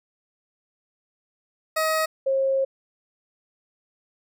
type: tone pair in turn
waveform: 20% pulse / sine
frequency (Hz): 633 / 537.8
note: D#5 / C5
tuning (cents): +30 / +47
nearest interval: minor third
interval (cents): 283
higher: first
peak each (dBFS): -16 / -19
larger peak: first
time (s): 1.76-2.06 / 2.26-2.65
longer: second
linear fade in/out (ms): 10
effects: none